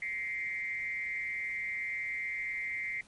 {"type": "tone with frequency modulation", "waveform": "sine", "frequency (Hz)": 2093, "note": "C7", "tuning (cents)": 0, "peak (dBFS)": -33, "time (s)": [0.02, 3.01], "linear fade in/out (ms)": 2, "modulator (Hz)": 184, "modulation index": 0.71, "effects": ["pink hiss -60 dBFS RMS until 3.07 s", "MP3 48 kbps"]}